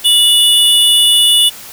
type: tone pair together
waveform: square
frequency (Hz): 2927 / 3483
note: F#7 / A7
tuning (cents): -19 / -18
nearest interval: minor third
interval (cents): 301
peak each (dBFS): -10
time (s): 0.04-1.5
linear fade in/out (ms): 20
effects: white hiss -32 dBFS RMS until 1.72 s